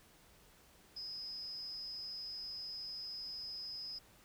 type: tone with amplitude modulation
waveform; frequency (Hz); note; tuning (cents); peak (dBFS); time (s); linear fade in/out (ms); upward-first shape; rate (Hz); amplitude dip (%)
sine; 5060; D#8; +28; -39; 0.96-3.99; 10; sine; 267; 70
effects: pink hiss -64 dBFS RMS until 4.24 s